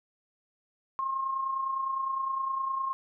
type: tone with amplitude modulation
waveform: sine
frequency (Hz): 1070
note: C6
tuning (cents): +38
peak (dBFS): -26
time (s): 0.99-2.93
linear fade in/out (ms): 0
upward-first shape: sine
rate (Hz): 29.8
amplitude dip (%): 50
effects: none